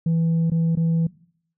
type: tone with dropouts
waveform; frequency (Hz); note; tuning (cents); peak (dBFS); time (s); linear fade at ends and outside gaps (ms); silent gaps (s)
sine; 164.81; E3; 0; -15; 0.06-1.07; 5; 0.501-0.517 / 0.754-0.771
effects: noise-tail reverb RT60 0.6 s tail -21 dB re dry + tanh soft clip ceiling -16 dBFS